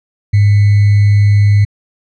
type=tone with sample-and-hold; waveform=sine; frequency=102.6 Hz; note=G#2; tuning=21 cents flat; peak=-5 dBFS; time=0.33-1.65 s; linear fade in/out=10 ms; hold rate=2100 Hz; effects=low-pass 4000 Hz 12 dB/octave